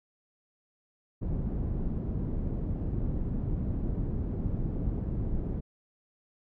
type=low-pass noise; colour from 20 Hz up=pink; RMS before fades=-31 dBFS; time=1.21-5.61 s; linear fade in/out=20 ms; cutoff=250 Hz; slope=12 dB/octave; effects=none